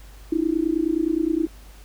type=tone with amplitude modulation; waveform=sine; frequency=322.4 Hz; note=E4; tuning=38 cents flat; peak=-15 dBFS; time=0.32-1.47 s; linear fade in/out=5 ms; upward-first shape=sine; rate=29.6 Hz; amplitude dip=95%; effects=added 50 Hz sine -42 dBFS peak until 1.84 s + pink hiss -51 dBFS RMS until 1.84 s